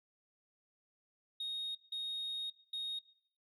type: tone bursts at uneven times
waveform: sine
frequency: 3729 Hz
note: A#7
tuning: in tune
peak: -35 dBFS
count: 3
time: 1.4-1.75 / 1.92-2.5 / 2.73-2.99 s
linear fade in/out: 5 ms
effects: noise-tail reverb RT60 0.7 s tail -21 dB re dry + tanh soft clip ceiling -35 dBFS